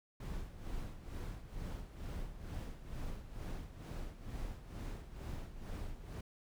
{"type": "noise with tremolo", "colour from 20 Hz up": "brown", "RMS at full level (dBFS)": -41, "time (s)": [0.2, 6.21], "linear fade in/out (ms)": 5, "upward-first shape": "sine", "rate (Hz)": 2.2, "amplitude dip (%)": 70, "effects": []}